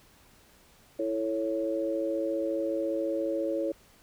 sine chord, A major, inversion second, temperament equal, 329.6 / 440 / 554.4 Hz, E4 / A4 / C#5, 0 / 0 / 0 cents, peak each -31 / -35 / -30 dBFS, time 0.99-3.72 s, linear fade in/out 5 ms, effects pink hiss -59 dBFS RMS until 4.02 s

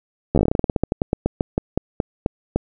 slowing click train, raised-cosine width 2 ms, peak -4 dBFS, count 25, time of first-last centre 0.35-2.56 s, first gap 12 ms, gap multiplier 1.15, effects none

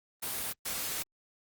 white noise bursts at uneven times, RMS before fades -35 dBFS, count 2, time 0.22-0.53 / 0.65-1.03 s, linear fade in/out 10 ms, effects Opus 32 kbps

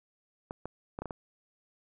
clicks, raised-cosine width 1 ms, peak -23 dBFS, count 6, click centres 0.509 / 0.656 / 0.989 / 1.02 / 1.057 / 1.108 s, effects none

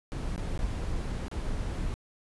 brown noise with dropouts, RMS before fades -32 dBFS, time 0.12-1.94 s, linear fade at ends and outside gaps 0 ms, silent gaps 0.361-0.379 / 0.576-0.591 / 1.282-1.314 s, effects resampled to 24000 Hz

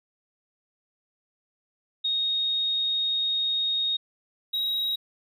sine / triangle tone pair in turn, 3729 / 3818 Hz, A#7 / A#7, 0 / +41 cents, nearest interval unison, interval 41 cents, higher second, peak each -23 / -23 dBFS, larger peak neither, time 2.04-3.97 / 4.53-4.96 s, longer first, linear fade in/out 10 ms, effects none

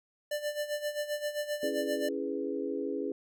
square tone with tremolo, 592 Hz, D5, 14 cents sharp, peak -30 dBFS, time 0.31-2.09 s, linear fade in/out 5 ms, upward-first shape sine, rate 7.6 Hz, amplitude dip 75%
sine chord, C# minor seventh, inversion none, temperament equal, 277.2 / 329.6 / 415.3 / 493.9 Hz, C#4 / E4 / G#4 / B4, 0 / 0 / 0 / 0 cents, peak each -36 / -38 / -35 / -39 dBFS, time 1.63-3.12 s, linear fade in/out 2 ms
effects none

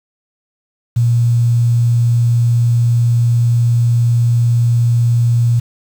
sine tone with quantisation, 118.2 Hz, A#2, 24 cents sharp, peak -9 dBFS, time 0.96-5.6 s, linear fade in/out 10 ms, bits 6, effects none

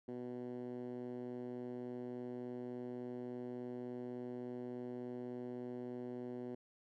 10% pulse tone with band-pass filter, 123.47 Hz, B2, in tune, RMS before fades -45 dBFS, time 0.08-6.55 s, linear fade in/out 5 ms, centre 300 Hz, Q 1.9, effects none

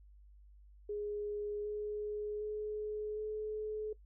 sine tone with pitch steps, 415.4 / 419.7 / 424.1 / 428.6 Hz, G#4 / G#4 / G#4 / A4, 0 / +18 / +36 / -45 cents, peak -36 dBFS, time 0.89-3.93 s, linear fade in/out 5 ms, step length 760 ms, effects noise-tail reverb RT60 0.1 s tail -20 dB re dry + added 50 Hz sine -56 dBFS peak until 4.05 s

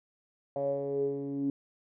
10% pulse tone with low-pass filter sweep, 140 Hz, C#3, 18 cents sharp, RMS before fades -32 dBFS, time 0.56-1.5 s, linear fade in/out 2 ms, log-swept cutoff 620 to 280 Hz, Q 9.2, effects none

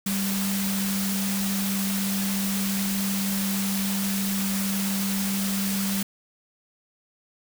sine tone in noise, 196 Hz, G3, in tune, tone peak -25 dBFS, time 0.06-6.03 s, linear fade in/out 5 ms, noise white, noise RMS -30 dBFS, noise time 0.06-6.03 s, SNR +2 dB, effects none

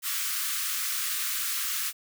white high-pass noise, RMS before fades -30 dBFS, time 0.02-1.93 s, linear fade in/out 50 ms, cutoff 1100 Hz, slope 96 dB/octave, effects none

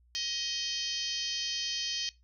harmonic tone, 629 Hz, D#5, 19 cents sharp, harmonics 3 / 4 / 5 / 6 / 7 / 8 / 9 / 10, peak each -46 / -44 / -36 / -46 / -37 / -38 / -42 / -44 dBFS, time 0.15-2.09 s, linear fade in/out 0 ms, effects noise-tail reverb RT60 0.2 s tail -19 dB re dry + added 60 Hz sine -61 dBFS peak until 2.23 s

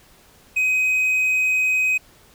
triangle tone, 2519 Hz, D#7, 21 cents sharp, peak -15 dBFS, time 0.56-1.98 s, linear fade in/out 10 ms, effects pink hiss -52 dBFS RMS until 2.34 s

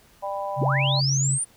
harmonic tone, 198 Hz, G3, 18 cents sharp, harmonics 3 / 4 / 5, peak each -30 / -31 / -32 dBFS, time 0.22-1.01 s, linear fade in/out 20 ms
sine tone, 135.8 Hz, C#3, 35 cents flat, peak -21 dBFS, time 0.56-1.39 s, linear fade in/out 50 ms
sine linear sweep, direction up, 63.9 to 9397 Hz, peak -23 dBFS, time 0.6-1.45 s, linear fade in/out 20 ms
effects pink hiss -56 dBFS RMS until 1.56 s

